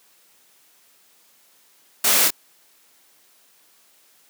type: noise with echo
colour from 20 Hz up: white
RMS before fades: -18 dBFS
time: 2.04-2.28 s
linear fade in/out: 5 ms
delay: 26 ms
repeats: 1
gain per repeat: -4 dB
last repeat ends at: 2.306 s
effects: white hiss -57 dBFS RMS until 4.29 s + high-pass 200 Hz 12 dB/octave